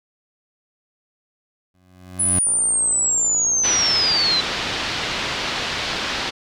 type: tone with exponential growth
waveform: 20% pulse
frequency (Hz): 91.6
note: F#2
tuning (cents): -17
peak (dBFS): -15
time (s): 1.74-2.39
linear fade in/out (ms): 5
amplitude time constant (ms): 140
type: linear sweep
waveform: sine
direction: down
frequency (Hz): 10140 to 3951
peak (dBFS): -16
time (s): 2.19-4.41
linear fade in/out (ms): 10
type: click train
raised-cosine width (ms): 1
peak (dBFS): -23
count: 82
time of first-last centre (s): 2.47-3.838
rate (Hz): 59.2
type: low-pass noise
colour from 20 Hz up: white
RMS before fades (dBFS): -25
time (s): 3.63-6.31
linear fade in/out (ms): 20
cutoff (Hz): 4500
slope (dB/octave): 24
effects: none